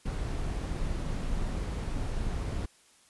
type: noise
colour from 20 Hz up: brown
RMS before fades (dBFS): -32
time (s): 0.05-2.66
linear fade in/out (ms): 10
effects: white hiss -61 dBFS RMS until 3.09 s + resampled to 24000 Hz